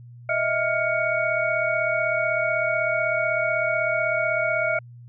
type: tone cluster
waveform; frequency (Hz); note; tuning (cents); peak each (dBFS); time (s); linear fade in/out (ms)
sine; 624 / 660 / 1406 / 2233; D#5 / E5 / F6 / C#7; +5 / +2 / +11 / +12; -26; 0.29-4.79; 5
effects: added 120 Hz sine -41 dBFS peak until 5.08 s